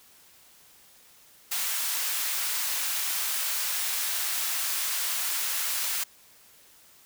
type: high-pass noise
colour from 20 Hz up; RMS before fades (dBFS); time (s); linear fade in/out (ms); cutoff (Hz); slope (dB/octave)
white; -29; 1.51-6.04; 10; 990; 12
effects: white hiss -56 dBFS RMS until 7.05 s